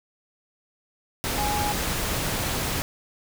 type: tone in noise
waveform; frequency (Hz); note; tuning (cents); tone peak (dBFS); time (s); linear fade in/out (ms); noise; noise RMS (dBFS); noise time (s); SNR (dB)
sine; 830.6; G#5; 0; -26; 1.38-1.72; 0; pink; -27; 1.24-2.82; -2
effects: none